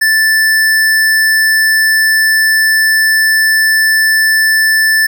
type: tone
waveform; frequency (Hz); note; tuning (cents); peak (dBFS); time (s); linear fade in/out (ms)
square; 1760; A6; 0; -8; 0.01-5.07; 10
effects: none

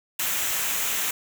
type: noise with comb filter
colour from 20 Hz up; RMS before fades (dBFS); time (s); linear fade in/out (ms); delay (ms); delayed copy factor
white; -26; 0.19-1.11; 5; 0.21; -0.5
effects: none

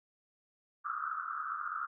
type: band-pass noise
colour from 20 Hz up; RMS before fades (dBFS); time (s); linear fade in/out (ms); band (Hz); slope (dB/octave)
white; -38; 0.84-1.87; 20; 1200 to 1400; 96
effects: none

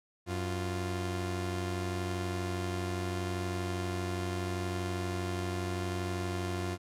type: tone pair together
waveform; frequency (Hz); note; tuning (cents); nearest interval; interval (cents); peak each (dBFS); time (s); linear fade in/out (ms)
sawtooth; 92.49 / 349.2; F#2 / F4; 0 / 0; octave + major seventh; 2300; -30 / -33; 0.26-6.78; 50
effects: low-pass 11000 Hz 12 dB/octave

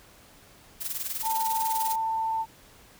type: noise with tremolo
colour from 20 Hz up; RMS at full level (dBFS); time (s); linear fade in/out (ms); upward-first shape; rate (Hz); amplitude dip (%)
blue; -30; 0.8-1.96; 20; sine; 20; 70
type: tone with vibrato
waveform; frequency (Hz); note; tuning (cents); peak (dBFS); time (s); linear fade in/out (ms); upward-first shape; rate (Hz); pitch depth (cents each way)
sine; 893; A5; +25; -25; 1.22-2.46; 50; triangle; 19; 8
effects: pink hiss -54 dBFS RMS until 2.99 s

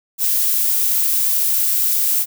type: noise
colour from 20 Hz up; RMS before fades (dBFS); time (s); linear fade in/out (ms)
violet; -17; 0.18-2.26; 50
effects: none

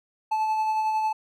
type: tone with tremolo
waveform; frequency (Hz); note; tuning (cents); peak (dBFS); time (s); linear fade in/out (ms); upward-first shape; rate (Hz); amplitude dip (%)
triangle; 870; A5; -20; -19; 0.31-1.13; 10; sine; 11; 30
effects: none

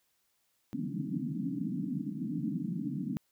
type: band-pass noise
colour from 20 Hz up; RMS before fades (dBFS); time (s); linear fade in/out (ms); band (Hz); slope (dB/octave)
white; -35; 0.73-3.17; 0; 140 to 300; 96
effects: white hiss -75 dBFS RMS until 3.31 s

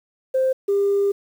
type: tone pair in turn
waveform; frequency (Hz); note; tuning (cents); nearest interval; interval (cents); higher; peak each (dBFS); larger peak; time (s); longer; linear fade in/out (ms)
sine; 523.3 / 400.5; C5 / G4; 0 / +37; perfect fourth; 463; first; -15; neither; 0.34-0.53 / 0.68-1.12; second; 10
effects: tanh soft clip ceiling -12 dBFS + 8-bit

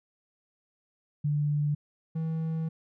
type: tone pair in turn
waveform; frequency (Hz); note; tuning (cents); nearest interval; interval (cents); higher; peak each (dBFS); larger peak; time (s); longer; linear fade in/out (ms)
sine / triangle; 147.3 / 161.1; D3 / E3; +6 / -39; major second; 155; second; -24 / -26; first; 1.24-1.75 / 2.15-2.69; second; 10
effects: none

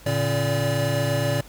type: tone cluster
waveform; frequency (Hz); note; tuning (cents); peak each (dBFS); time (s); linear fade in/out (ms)
square; 114.3 / 142.7 / 275.9 / 578; A#2 / D3 / C#4 / D5; -34 / -49 / -8 / -28; -26 / -27 / -33 / -26; 0.06-1.41; 5
effects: added 50 Hz sine -48 dBFS peak until 1.48 s + pink hiss -48 dBFS RMS until 1.48 s

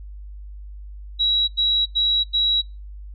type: tone bursts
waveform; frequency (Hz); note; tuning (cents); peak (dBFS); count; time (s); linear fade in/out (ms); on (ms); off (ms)
sine; 3879; B7; -32; -16; 4; 1.19-2.62; 20; 290; 90
effects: noise-tail reverb RT60 0.3 s tail -26 dB re dry + added 50 Hz sine -34 dBFS peak until 3.14 s

